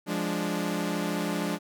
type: chord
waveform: sawtooth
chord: D diminished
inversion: first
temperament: equal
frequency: 174.61 / 207.7 / 293.7 Hz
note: F3 / Ab3 / D4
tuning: 0 / 0 / 0 cents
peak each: -28 dBFS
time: 0.06-1.59 s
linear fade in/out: 50 ms
effects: none